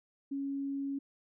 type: tone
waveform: sine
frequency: 276.9 Hz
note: C#4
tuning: 2 cents flat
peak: -33 dBFS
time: 0.31-0.99 s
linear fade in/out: 10 ms
effects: none